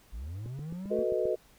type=linear sweep; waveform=triangle; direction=up; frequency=47.02 to 233.1 Hz; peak=-34 dBFS; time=0.12-1.04 s; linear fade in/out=20 ms
type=click train; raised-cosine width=3 ms; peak=-30 dBFS; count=7; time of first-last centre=0.46-1.255 s; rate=7.55 Hz
type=chord; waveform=sine; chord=B dominant seventh; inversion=second; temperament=equal; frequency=370 / 440 / 493.9 / 622.3 Hz; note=F#4 / A4 / B4 / D#5; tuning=0 / 0 / 0 / 0 cents; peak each=-32 dBFS; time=0.9-1.36 s; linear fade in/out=20 ms
effects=pink hiss -61 dBFS RMS until 1.58 s